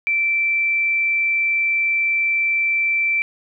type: tone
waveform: sine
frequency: 2337 Hz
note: D7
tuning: 9 cents flat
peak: -16 dBFS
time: 0.07-3.22 s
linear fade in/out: 0 ms
effects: none